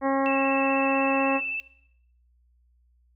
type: harmonic tone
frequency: 271.4 Hz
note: C#4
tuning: 36 cents flat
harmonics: 1 / 2 / 3 / 4 / 5 / 6 / 7 / 8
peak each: -25 / -25 / -28 / -30 / -40 / -40 / -37 / -45 dBFS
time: 0.01-1.41 s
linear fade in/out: 50 ms
type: tone with vibrato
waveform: sine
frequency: 2646 Hz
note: E7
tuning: 6 cents sharp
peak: -27 dBFS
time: 0.26-1.6 s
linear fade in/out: 0 ms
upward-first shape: square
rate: 16 Hz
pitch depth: 13 cents each way
effects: noise-tail reverb RT60 0.7 s tail -20 dB re dry + added 60 Hz sine -60 dBFS peak until 3.15 s